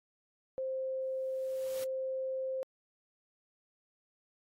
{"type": "tone", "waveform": "sine", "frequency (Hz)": 525, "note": "C5", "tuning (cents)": 6, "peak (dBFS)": -33, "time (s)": [0.58, 2.63], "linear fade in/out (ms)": 0}
{"type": "noise with exponential growth", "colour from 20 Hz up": "white", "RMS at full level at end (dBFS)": -45, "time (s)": [1.01, 1.84], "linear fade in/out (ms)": 0, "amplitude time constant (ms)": 180}
{"effects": ["AAC 48 kbps"]}